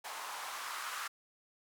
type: noise with band-pass filter sweep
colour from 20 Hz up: blue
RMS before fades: -42 dBFS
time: 0.04-1.08 s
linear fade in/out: 10 ms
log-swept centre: 860 to 1300 Hz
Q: 2.7
effects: none